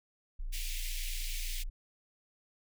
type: tone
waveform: sine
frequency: 29.14 Hz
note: A#0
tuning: in tune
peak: -34 dBFS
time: 0.39-1.7 s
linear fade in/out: 10 ms
type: high-pass noise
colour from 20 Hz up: pink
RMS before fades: -42 dBFS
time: 0.52-1.64 s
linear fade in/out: 20 ms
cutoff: 2100 Hz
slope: 48 dB/octave
effects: none